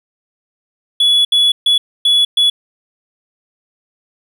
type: tone bursts at uneven times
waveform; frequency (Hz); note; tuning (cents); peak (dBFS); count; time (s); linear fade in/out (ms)
triangle; 3400; G#7; +40; -7; 5; 1-1.25 / 1.32-1.52 / 1.66-1.78 / 2.05-2.25 / 2.37-2.5; 5
effects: none